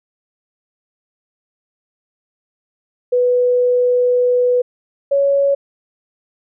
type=tone pair in turn; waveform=sine; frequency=493.9 / 558.2 Hz; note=B4 / C#5; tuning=0 / +12 cents; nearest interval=major second; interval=212 cents; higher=second; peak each=-11 dBFS; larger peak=neither; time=3.12-4.62 / 5.11-5.55 s; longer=first; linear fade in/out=10 ms; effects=none